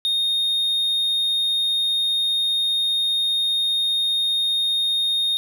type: tone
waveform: triangle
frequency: 3695 Hz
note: A#7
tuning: 16 cents flat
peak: -17 dBFS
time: 0.05-5.37 s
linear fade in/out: 0 ms
effects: none